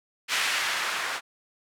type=noise with low-pass filter sweep; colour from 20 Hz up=violet; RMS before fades=-28 dBFS; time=0.28-1.21 s; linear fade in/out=50 ms; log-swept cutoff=2200 to 1300 Hz; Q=1.1; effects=none